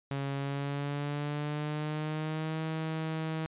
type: tone with pitch glide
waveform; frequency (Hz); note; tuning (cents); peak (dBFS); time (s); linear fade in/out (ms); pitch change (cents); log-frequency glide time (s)
sawtooth; 138.59 to 159.2; C#3 to D#3; 0 to +40; -28; 0.11-3.46; 0; +240; 0.35-2.61
effects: resampled to 8000 Hz